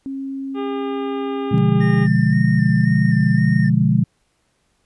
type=tone; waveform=sine; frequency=270.9 Hz; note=C#4; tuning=40 cents flat; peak=-24 dBFS; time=0.06-1.58 s; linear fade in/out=0 ms
type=harmonic tone; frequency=403.7 Hz; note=G#4; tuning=49 cents flat; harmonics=1 / 2 / 3 / 4 / 5 / 6 / 7 / 8 / 9; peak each=-24 / -32 / -33 / -45 / -45 / -46 / -43 / -50 / -49 dBFS; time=0.54-2.08 s; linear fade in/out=50 ms
type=chord; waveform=sine; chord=B diminished seventh; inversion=none; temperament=equal; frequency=123.47 / 146.83 / 174.61 / 207.7 Hz; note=B2 / D3 / F3 / Ab3; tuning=0 / 0 / 0 / 0 cents; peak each=-18 dBFS; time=1.51-4.04 s; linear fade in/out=10 ms
type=tone with vibrato; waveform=triangle; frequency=1818 Hz; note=A#6; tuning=44 cents flat; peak=-25 dBFS; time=1.8-3.7 s; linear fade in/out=20 ms; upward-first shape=square; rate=1.9 Hz; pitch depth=23 cents each way
effects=pink hiss -65 dBFS RMS until 4.85 s + resampled to 24000 Hz